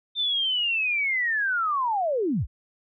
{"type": "linear sweep", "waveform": "sine", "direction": "down", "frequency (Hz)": [3602, 32.84], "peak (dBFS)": -22, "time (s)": [0.15, 2.47], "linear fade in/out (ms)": 50, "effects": []}